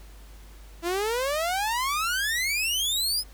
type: exponential sweep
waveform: sawtooth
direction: up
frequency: 329.6 to 5200 Hz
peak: -21 dBFS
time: 0.82-3.24 s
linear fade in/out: 50 ms
effects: added 50 Hz sine -44 dBFS peak until 3.33 s + pink hiss -54 dBFS RMS until 3.33 s